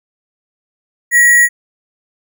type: tone with sample-and-hold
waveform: sine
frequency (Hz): 1915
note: A#6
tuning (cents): +46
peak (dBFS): -5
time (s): 1.11-1.49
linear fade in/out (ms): 50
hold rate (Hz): 8820
effects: none